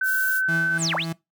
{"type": "tone", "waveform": "sine", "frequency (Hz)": 1526, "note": "G6", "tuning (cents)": -47, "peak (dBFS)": -20, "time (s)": [0.01, 0.78], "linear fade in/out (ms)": 5}
{"type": "noise", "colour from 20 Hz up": "violet", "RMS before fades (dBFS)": -31, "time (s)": [0.03, 0.42], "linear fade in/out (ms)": 50}
{"type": "tone with tremolo", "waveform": "35% pulse", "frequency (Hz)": 164.81, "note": "E3", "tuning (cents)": 0, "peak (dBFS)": -23, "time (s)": [0.48, 1.13], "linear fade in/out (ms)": 10, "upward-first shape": "triangle", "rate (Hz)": 3.5, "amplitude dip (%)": 70}
{"type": "linear two-way sweep", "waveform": "sine", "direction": "down then up", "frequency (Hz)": [9397, 511, 4913], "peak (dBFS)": -22, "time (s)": [0.78, 1.06], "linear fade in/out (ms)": 50, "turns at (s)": 0.95}
{"effects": ["noise-tail reverb RT60 0.2 s tail -21 dB re dry"]}